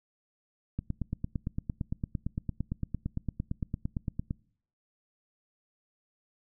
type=click train; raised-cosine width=5 ms; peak=-19 dBFS; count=32; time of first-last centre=0.79-4.309 s; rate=8.81 Hz; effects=noise-tail reverb RT60 0.6 s tail -25 dB re dry